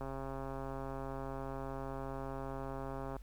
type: click train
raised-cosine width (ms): 1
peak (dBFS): -29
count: 427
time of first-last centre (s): 0.01-3.166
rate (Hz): 135
effects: added 50 Hz sine -47 dBFS peak until 3.22 s + pink hiss -67 dBFS RMS until 3.22 s